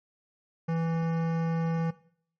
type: tone with hard clipping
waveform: sine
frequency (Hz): 164.81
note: E3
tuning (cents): 0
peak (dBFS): -28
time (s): 0.68-1.91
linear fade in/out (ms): 10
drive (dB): 17
effects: noise-tail reverb RT60 0.6 s tail -19 dB re dry + MP3 32 kbps